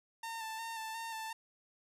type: tone with vibrato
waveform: sawtooth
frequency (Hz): 898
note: A5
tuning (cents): +35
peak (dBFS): -36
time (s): 0.23-1.33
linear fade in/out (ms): 5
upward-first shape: square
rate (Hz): 2.8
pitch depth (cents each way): 25
effects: resampled to 32000 Hz